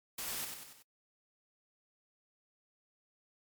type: noise with echo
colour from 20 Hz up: white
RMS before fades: -40 dBFS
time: 0.18-0.45 s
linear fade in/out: 5 ms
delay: 94 ms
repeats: 4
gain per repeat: -5 dB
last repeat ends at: 0.826 s
effects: noise-tail reverb RT60 0.1 s tail -24 dB re dry + MP3 96 kbps